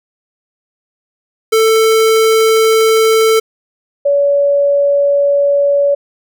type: tone pair in turn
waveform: square / sine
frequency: 443.8 / 567.4 Hz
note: A4 / C#5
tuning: +15 / +40 cents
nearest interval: major third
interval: 425 cents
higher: second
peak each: -8 dBFS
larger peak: neither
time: 1.52-3.4 / 4.05-5.95 s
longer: second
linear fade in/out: 10 ms
effects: none